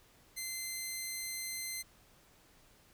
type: tone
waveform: 10% pulse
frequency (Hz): 2069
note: C7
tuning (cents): -20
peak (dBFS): -29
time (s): 0.36-1.83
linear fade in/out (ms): 20
effects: pink hiss -64 dBFS RMS until 2.93 s